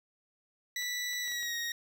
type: tone with pitch glide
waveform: 20% pulse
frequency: 1966 to 1876.1 Hz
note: B6 to A#6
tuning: -8 to +11 cents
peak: -28 dBFS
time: 0.76-1.72 s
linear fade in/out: 2 ms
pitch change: -81 cents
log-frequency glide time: 1.21-1.55 s
type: clicks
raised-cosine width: 0.2 ms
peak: -34 dBFS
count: 5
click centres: 0.824 / 1.132 / 1.278 / 1.319 / 1.429 s
effects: none